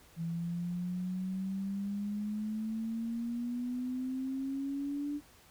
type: exponential sweep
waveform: sine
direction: up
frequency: 164.81 to 293.7 Hz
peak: -33 dBFS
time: 0.16-5.21 s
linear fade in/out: 50 ms
effects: pink hiss -60 dBFS RMS until 5.5 s